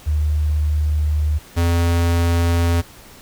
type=tone pair in turn; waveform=sine / square; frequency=75.6 / 85.23 Hz; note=D#2 / F2; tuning=-49 / -42 cents; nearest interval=major second; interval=207 cents; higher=second; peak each=-15 dBFS; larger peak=neither; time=0.06-1.39 / 1.56-2.82 s; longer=first; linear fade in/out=20 ms; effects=pink hiss -43 dBFS RMS until 3.21 s